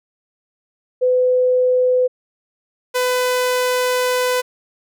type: tone pair in turn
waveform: sine / sawtooth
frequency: 504 / 501.2 Hz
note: B4 / B4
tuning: +35 / +25 cents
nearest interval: unison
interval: 10 cents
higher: first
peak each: -12 dBFS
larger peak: neither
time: 1.01-2.08 / 2.94-4.42 s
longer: second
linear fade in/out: 20 ms
effects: none